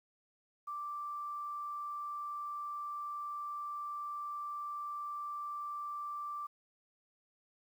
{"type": "tone with quantisation", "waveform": "sine", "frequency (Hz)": 1174.7, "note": "D6", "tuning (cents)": 0, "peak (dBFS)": -38, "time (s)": [0.67, 6.47], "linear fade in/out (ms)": 10, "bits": 11, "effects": []}